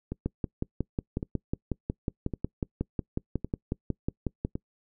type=two click trains; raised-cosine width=3 ms; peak=-15 / -19 dBFS; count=24 / 5; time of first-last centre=0.26-4.449 / 0.12-4.555 s; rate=5.49 / 0.902 Hz; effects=noise-tail reverb RT60 0.1 s tail -25 dB re dry